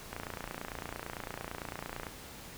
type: click train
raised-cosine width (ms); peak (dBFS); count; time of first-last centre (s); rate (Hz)
0.5; -23; 57; 0.13-2.068; 28.9
effects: pink hiss -48 dBFS RMS until 2.57 s